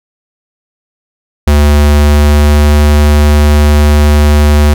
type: tone with pitch glide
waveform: square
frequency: 73.42 to 74.06 Hz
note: D2 to D2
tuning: 0 to +15 cents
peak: -4 dBFS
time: 1.47-4.74 s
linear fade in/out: 5 ms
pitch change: +15 cents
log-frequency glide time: 1.97-2.78 s
effects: none